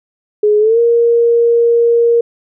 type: tone with pitch glide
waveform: sine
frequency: 420 to 468.7 Hz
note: G#4 to A#4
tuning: +19 to +9 cents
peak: -7 dBFS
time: 0.43-2.21 s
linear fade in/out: 5 ms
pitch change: +190 cents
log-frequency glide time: 0.59-0.79 s
effects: none